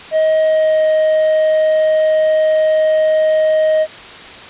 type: tone with pitch glide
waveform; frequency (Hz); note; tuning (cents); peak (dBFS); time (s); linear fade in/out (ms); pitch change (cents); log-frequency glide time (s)
triangle; 630 to 625.3; D#5 to D#5; +21 to +8; -8; 0.11-3.87; 50; -13; 0.4-0.84
effects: white hiss -33 dBFS RMS until 4.49 s + resampled to 8000 Hz